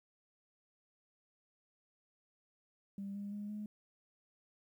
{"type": "tone with pitch steps", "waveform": "sine", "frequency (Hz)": [198.3, 202.2, 206.2, 210.3], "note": ["G3", "G#3", "G#3", "G#3"], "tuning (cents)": [20, -46, -12, 22], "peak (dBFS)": -39, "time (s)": [2.98, 3.66], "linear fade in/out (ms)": 2, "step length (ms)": 170, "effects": ["tanh soft clip ceiling -35 dBFS", "12-bit"]}